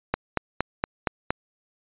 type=click train; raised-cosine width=0.5 ms; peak=-7 dBFS; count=6; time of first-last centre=0.14-1.306 s; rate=4.29 Hz; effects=resampled to 8000 Hz